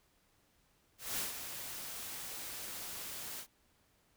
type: noise with ADSR envelope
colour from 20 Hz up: white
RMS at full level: -36 dBFS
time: 0.98-3.47 s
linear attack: 200 ms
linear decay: 140 ms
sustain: -8 dB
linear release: 80 ms
effects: pink hiss -72 dBFS RMS until 4.16 s